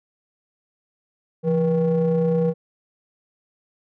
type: ring-modulated tone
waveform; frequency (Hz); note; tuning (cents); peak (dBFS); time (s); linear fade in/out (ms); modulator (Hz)
triangle; 155.56; D#3; 0; -12; 1.43-2.54; 50; 326
effects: none